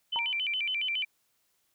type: tone with vibrato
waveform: sine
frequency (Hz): 2672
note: E7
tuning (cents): +23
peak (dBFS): -28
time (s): 0.12-1.05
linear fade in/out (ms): 10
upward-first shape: square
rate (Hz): 7.2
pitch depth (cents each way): 220
type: tone with exponential decay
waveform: sine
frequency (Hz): 932.3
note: A#5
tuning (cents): 0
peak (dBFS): -28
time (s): 0.16-0.39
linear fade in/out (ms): 0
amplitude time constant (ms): 49
effects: white hiss -73 dBFS RMS until 1.74 s